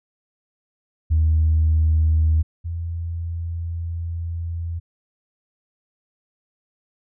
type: tone pair in turn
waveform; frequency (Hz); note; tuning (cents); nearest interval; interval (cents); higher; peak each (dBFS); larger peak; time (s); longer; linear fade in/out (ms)
sine; 79.1 / 84.22; D#2 / E2; +29 / +38; minor second; 109; second; -13 / -24; first; 1.1-2.43 / 2.64-4.8; second; 20
effects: tanh soft clip ceiling -10 dBFS